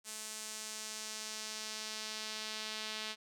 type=tone with band-pass filter sweep; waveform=sawtooth; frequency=216.6 Hz; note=A3; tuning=27 cents flat; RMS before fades=-43 dBFS; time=0.04-3.16 s; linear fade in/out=50 ms; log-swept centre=8100 to 3800 Hz; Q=1.4; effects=none